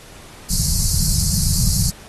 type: band-stop noise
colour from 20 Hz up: pink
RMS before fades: -18 dBFS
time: 0.5-1.9 s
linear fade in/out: 5 ms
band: 190 to 4300 Hz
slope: 96 dB/octave
effects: pink hiss -42 dBFS RMS until 2.08 s + AAC 32 kbps